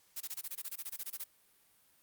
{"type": "noise bursts", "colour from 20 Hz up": "blue", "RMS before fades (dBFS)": -40, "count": 16, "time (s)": [0.16, 1.242], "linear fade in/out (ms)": 10, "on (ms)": 47, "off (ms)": 22, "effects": ["white hiss -68 dBFS RMS until 2.02 s", "Opus 48 kbps"]}